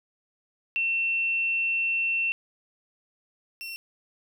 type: tone pair in turn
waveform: sine / 30% pulse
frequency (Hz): 2700 / 2717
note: E7 / F7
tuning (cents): +41 / -48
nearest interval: unison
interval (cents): 11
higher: second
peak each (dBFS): -23 / -32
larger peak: first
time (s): 0.76-2.32 / 3.61-3.76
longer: first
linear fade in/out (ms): 0
effects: none